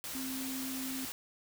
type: tone in noise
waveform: sine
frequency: 262.8 Hz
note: C4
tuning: 8 cents sharp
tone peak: -38 dBFS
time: 0.15-1.05 s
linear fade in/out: 0 ms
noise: white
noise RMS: -41 dBFS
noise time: 0.04-1.12 s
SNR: 0 dB
effects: none